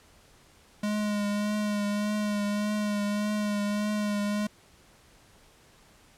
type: tone with vibrato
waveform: square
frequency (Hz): 207.7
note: G#3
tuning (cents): 0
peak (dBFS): -27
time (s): 0.83-4.47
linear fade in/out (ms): 5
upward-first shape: triangle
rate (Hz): 1.7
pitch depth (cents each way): 29
effects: pink hiss -58 dBFS RMS until 6.17 s + low-pass 11000 Hz 12 dB/octave